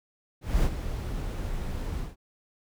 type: noise with ADSR envelope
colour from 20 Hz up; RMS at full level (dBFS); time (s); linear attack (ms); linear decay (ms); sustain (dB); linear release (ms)
brown; -22; 0.41-2.16; 220; 64; -10; 160
effects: none